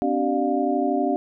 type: tone cluster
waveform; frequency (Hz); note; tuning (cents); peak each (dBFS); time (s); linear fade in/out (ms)
sine; 256.5 / 288.8 / 382.2 / 597 / 706; C4 / D4 / G4 / D5 / F5; -34 / -29 / -44 / +28 / +19; -26 / -24 / -27 / -29 / -25; 0.02-1.16; 0
effects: none